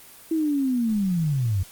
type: linear sweep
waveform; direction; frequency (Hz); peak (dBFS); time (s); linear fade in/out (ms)
sine; down; 328.4 to 87.31; -20; 0.31-1.63; 5
effects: white hiss -47 dBFS RMS until 1.71 s + Opus 24 kbps